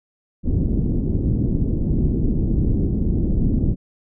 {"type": "low-pass noise", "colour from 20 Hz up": "pink", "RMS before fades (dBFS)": -19, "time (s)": [0.43, 3.76], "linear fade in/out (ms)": 50, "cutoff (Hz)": 320, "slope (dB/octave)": 24, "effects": []}